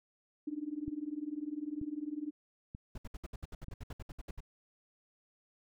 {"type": "tone with tremolo", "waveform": "sine", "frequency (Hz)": 298.4, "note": "D4", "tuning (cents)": 28, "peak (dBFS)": -32, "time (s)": [0.47, 2.31], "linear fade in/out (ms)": 5, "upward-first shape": "triangle", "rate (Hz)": 20, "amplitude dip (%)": 100}
{"type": "click train", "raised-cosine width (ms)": 5, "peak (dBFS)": -32, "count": 4, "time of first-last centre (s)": [0.88, 3.684], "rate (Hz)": 1.07}
{"type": "noise bursts", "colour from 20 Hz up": "brown", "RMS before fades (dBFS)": -42, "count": 16, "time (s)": [2.95, 4.405], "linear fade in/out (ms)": 5, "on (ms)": 30, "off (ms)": 65}
{"effects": []}